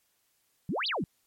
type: exponential two-way sweep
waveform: sine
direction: up then down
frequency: 139.8 to 4978 to 139.8 Hz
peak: -28 dBFS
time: 0.69-1.04 s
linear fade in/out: 2 ms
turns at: 0.87 s
effects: white hiss -72 dBFS RMS until 1.26 s + MP3 64 kbps